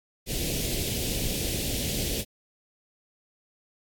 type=band-stop noise; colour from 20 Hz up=pink; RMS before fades=-29 dBFS; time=0.26-2.25 s; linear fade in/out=50 ms; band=550 to 2500 Hz; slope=24 dB/octave; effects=AAC 64 kbps